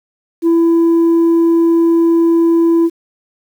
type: tone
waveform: sine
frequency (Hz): 333.8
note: E4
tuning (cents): +22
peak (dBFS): -5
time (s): 0.42-2.9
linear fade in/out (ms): 50
effects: tanh soft clip ceiling -7 dBFS + 7-bit